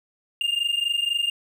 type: tone pair together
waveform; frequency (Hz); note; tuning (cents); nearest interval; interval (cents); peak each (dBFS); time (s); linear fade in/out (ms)
triangle; 2800 / 2824; F7 / F7; +4 / +19; unison; 15; -23; 0.41-1.3; 2
effects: none